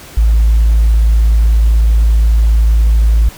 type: tone with tanh clipping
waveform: triangle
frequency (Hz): 55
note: A1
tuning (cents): 0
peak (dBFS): -6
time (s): 0.17-3.29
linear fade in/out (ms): 5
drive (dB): 5
effects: pink hiss -34 dBFS RMS until 3.37 s